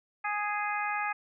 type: harmonic tone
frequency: 415.3 Hz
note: G#4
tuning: in tune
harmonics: 2 / 3 / 4 / 5 / 6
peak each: -33 / -35 / -36 / -37 / -38 dBFS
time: 0.24-1.13 s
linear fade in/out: 10 ms
effects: none